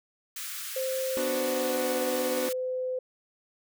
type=high-pass noise; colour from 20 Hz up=white; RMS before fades=-37 dBFS; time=0.36-2.53 s; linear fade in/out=5 ms; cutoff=1200 Hz; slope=48 dB/octave
type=tone with pitch glide; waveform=sine; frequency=523.3 to 510.5 Hz; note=C5 to C5; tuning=0 to -43 cents; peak=-28 dBFS; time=0.76-2.99 s; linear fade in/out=5 ms; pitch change=-43 cents; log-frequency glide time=1.26-1.97 s
type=chord; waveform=sawtooth; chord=B minor; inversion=none; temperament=equal; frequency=246.9 / 293.7 / 370 Hz; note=B3 / D4 / F#4; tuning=0 / 0 / 0 cents; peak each=-31 dBFS; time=1.17-2.49 s; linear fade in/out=0 ms
effects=none